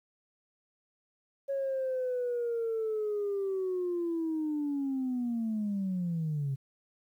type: linear sweep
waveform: sine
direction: down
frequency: 554 to 132.7 Hz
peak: -28 dBFS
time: 1.48-6.56 s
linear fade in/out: 20 ms
effects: tanh soft clip ceiling -26 dBFS + 11-bit